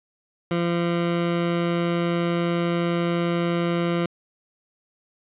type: tone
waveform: 20% pulse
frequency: 171.5 Hz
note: F3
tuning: 31 cents flat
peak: -16 dBFS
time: 0.51-4.06 s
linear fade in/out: 2 ms
effects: resampled to 8000 Hz + 9-bit